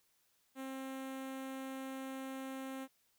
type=tone with notch filter; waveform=sawtooth; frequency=265.8 Hz; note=C4; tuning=27 cents sharp; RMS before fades=-44 dBFS; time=0.55-2.88 s; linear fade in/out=50 ms; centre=4900 Hz; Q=1.5; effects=white hiss -75 dBFS RMS until 3.18 s